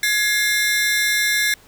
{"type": "ring-modulated tone", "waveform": "sawtooth", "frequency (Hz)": 1902, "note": "A#6", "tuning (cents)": 34, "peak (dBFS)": -10, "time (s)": [0.03, 1.54], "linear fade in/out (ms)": 2, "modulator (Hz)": 223, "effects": ["pink hiss -50 dBFS RMS until 1.67 s"]}